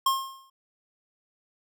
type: tone with exponential decay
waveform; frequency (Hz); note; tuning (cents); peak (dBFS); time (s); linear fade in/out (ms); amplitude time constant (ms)
square; 1071; C6; +40; -19; 0.06-0.5; 5; 94
effects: none